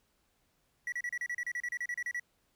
triangle tone bursts, 1942 Hz, B6, 30 cents flat, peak -31 dBFS, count 16, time 0.87-2.197 s, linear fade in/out 2 ms, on 52 ms, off 33 ms, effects pink hiss -74 dBFS RMS until 2.55 s

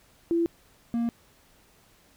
sine / triangle tone pair in turn, 337.2 / 234 Hz, E4 / A#3, +39 / +7 cents, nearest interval tritone, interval 632 cents, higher first, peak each -21 / -22 dBFS, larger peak first, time 0.31-0.46 / 0.94-1.09 s, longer neither, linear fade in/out 0 ms, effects pink hiss -60 dBFS RMS until 2.16 s

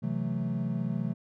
triangle chord, F# half-diminished seventh, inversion second, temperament equal, 130.81 / 164.81 / 185 / 220 Hz, C3 / E3 / F#3 / A3, 0 / 0 / 0 / 0 cents, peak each -32 dBFS, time 0.02-1.14 s, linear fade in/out 20 ms, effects none

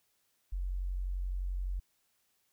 sine tone, 45.8 Hz, F#1, 17 cents flat, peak -32 dBFS, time 0.52-1.8 s, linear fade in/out 10 ms, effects white hiss -75 dBFS RMS until 2.52 s

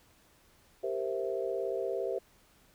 sine chord, C dominant seventh, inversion second, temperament equal, 392 / 466.2 / 523.3 / 659.3 Hz, G4 / Bb4 / C5 / E5, 0 / 0 / 0 / 0 cents, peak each -35 / -37 / -36 / -38 dBFS, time 0.83-2.19 s, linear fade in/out 10 ms, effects pink hiss -64 dBFS RMS until 2.74 s

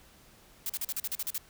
blue noise bursts, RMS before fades -33 dBFS, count 10, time 0.66-1.38 s, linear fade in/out 2 ms, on 36 ms, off 40 ms, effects pink hiss -58 dBFS RMS until 1.49 s

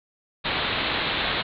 white low-pass noise, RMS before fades -26 dBFS, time 0.44-1.43 s, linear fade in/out 20 ms, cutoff 4100 Hz, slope 96 dB/octave, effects none

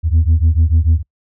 sine beating tone pair, 77.8 / 84.6 Hz, D#2 / E2, 0 / +45 cents, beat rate 6.8 Hz, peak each -10 / -11 dBFS, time 0.03-1.03 s, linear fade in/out 50 ms, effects noise-tail reverb RT60 0.1 s tail -25 dB re dry + tanh soft clip ceiling -6 dBFS

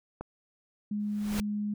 click, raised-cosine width 1 ms, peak -23 dBFS, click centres 0.21 s
sine tone, 208 Hz, G#3, 3 cents sharp, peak -29 dBFS, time 0.91-1.74 s, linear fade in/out 5 ms
pink noise with exponential growth, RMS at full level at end -33 dBFS, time 1-1.4 s, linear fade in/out 0 ms, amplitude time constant 85 ms
effects none

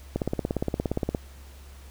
click train, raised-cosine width 2 ms, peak -12 dBFS, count 18, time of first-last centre 0.16-1.148 s, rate 17.2 Hz, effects added 68 Hz sine -44 dBFS peak until 1.9 s + pink hiss -53 dBFS RMS until 1.9 s

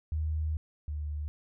sine tone pair in turn, 77.78 / 74.69 Hz, D#2 / D2, 0 / +30 cents, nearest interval minor second, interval 70 cents, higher first, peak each -28 / -32 dBFS, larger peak first, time 0.12-0.57 / 0.88-1.28 s, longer first, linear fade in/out 0 ms, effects none

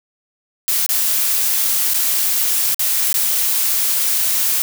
blue noise with dropouts, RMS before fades -17 dBFS, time 0.68-4.62 s, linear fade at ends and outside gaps 0 ms, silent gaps 0.863-0.891 / 1.936-1.943 / 2.745-2.794 / 3.128-3.142 s, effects none

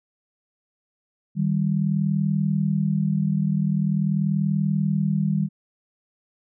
sine tone pair together, 155.57 / 196 Hz, D#3 / G3, 0 / 0 cents, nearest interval major third, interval 400 cents, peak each -22 dBFS, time 1.35-5.49 s, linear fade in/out 50 ms, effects none

